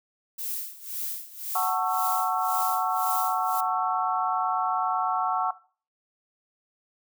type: noise with tremolo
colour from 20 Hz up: violet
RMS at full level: -31 dBFS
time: 0.38-3.61 s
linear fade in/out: 10 ms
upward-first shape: sine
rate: 1.9 Hz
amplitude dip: 85%
type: chord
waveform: sine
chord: F# minor seventh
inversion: none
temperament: just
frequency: 740 / 888 / 1110 / 1332 Hz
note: F#5 / A5 / C#6 / E6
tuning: 0 / +16 / +2 / +18 cents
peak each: -27 / -31 / -28 / -30 dBFS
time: 1.55-5.51 s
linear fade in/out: 5 ms
effects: noise-tail reverb RT60 0.4 s tail -17 dB re dry